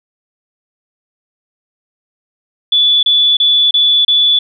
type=tone bursts; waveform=sine; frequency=3453 Hz; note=A7; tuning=33 cents flat; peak=-7 dBFS; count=5; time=2.72-4.39 s; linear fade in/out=5 ms; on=310 ms; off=30 ms; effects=none

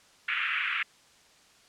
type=band-pass noise; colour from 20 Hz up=white; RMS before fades=-30 dBFS; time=0.28-0.83 s; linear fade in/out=5 ms; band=1300 to 2800 Hz; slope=48 dB/octave; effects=white hiss -59 dBFS RMS until 1.68 s + low-pass 7000 Hz 12 dB/octave

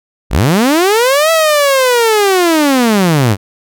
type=linear two-way sweep; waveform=sawtooth; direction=up then down; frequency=35.66 to 659.3 to 92 Hz; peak=-4 dBFS; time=0.3-3.37 s; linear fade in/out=50 ms; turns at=1.31 s; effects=none

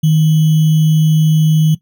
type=tone with sample-and-hold; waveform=sine; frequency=156.6 Hz; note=D#3; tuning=11 cents sharp; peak=-7 dBFS; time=0.03-1.75 s; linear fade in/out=10 ms; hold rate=3150 Hz; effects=noise-tail reverb RT60 0.1 s tail -17 dB re dry

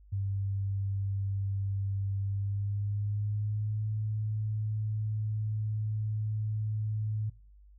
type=tone with pitch glide; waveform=sine; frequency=98.5 to 107.42 Hz; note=G2 to A2; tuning=+9 to -41 cents; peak=-29 dBFS; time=0.12-7.3 s; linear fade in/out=10 ms; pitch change=+150 cents; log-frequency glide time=2.17-3.87 s; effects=noise-tail reverb RT60 0.4 s tail -22 dB re dry + added 50 Hz sine -53 dBFS peak until 7.78 s

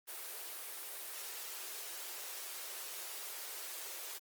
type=high-pass noise; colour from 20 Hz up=white; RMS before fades=-45 dBFS; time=0.07-4.19 s; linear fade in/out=20 ms; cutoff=330 Hz; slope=96 dB/octave; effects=Opus 24 kbps

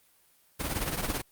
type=noise with tremolo; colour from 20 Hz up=pink; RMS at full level=-28 dBFS; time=0.59-1.22 s; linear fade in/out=20 ms; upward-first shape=triangle; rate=18 Hz; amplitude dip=75%; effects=white hiss -64 dBFS RMS until 1.31 s + Opus 32 kbps

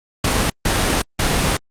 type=noise bursts at uneven times; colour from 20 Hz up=pink; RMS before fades=-17 dBFS; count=3; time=0.24-0.5 / 0.65-1.02 / 1.19-1.57 s; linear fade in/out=5 ms; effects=low-pass 10000 Hz 12 dB/octave + Opus 48 kbps

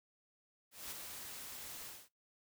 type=noise with ADSR envelope; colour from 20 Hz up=white; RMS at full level=-44 dBFS; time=0.71-2.09 s; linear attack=200 ms; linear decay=24 ms; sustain=-4 dB; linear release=230 ms; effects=noise-tail reverb RT60 0.2 s tail -22 dB re dry

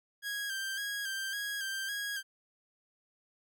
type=tone with vibrato; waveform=sawtooth; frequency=1611 Hz; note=G6; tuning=47 cents sharp; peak=-31 dBFS; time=0.22-2.23 s; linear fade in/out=50 ms; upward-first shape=square; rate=1.8 Hz; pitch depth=41 cents each way; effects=none

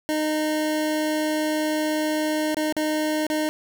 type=tone with dropouts; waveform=25% pulse; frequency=307.7 Hz; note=D#4; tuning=19 cents flat; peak=-18 dBFS; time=0.09-3.49 s; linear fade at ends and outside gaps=0 ms; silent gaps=2.545-2.569 / 2.725-2.766 / 3.267-3.301 s; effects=none

